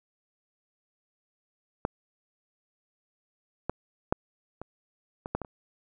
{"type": "clicks", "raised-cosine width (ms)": 1, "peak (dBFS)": [-12, -14, -9, -24, -21, -13, -20, -30], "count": 8, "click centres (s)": [1.851, 3.696, 4.125, 4.616, 5.259, 5.35, 5.417, 5.448], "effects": []}